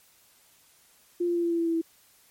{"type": "tone with pitch steps", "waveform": "sine", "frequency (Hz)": [349.2, 346.2, 343.2, 340.2, 337.3, 334.4, 331.5, 328.7], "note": ["F4", "F4", "F4", "F4", "E4", "E4", "E4", "E4"], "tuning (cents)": [0, -15, -30, -45, 40, 25, 10, -5], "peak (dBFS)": -23, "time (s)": [1.2, 1.816], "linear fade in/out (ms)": 10, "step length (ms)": 77, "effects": ["white hiss -60 dBFS RMS until 2.3 s", "MP3 64 kbps"]}